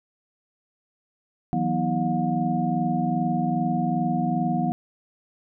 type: tone cluster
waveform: sine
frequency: 159.6 / 182.1 / 242.1 / 320.4 / 718 Hz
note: D#3 / F#3 / B3 / E4 / F5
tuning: +44 / -27 / -34 / -49 / +48 cents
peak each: -28 / -27 / -26 / -32 / -27 dBFS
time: 1.53-4.72 s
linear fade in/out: 0 ms
effects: none